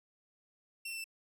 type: tone with pitch steps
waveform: sawtooth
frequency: 2709 / 2686 / 2662 Hz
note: E7 / E7 / E7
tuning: +47 / +32 / +16 cents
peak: -36 dBFS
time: 0.85-1.042 s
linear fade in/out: 5 ms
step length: 64 ms
effects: none